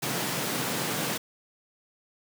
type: high-pass noise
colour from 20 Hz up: pink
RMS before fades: -30 dBFS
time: 0.02-1.18 s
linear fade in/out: 10 ms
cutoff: 120 Hz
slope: 48 dB/octave
effects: none